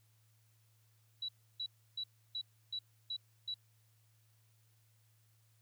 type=tone bursts; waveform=sine; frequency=3923 Hz; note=B7; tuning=12 cents flat; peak=-37 dBFS; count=7; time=1.22-3.542 s; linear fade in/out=5 ms; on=66 ms; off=310 ms; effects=added 110 Hz sine -68 dBFS peak until 5.61 s + white hiss -75 dBFS RMS until 5.61 s